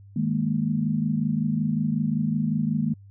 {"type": "chord", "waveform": "sine", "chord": "D# suspended fourth", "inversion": "none", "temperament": "equal", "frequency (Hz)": [155.56, 207.7, 233.1], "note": ["D#3", "G#3", "A#3"], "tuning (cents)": [0, 0, 0], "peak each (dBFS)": -26, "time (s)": [0.16, 2.94], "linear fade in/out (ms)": 5, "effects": ["added 99 Hz sine -45 dBFS peak until 3.1 s"]}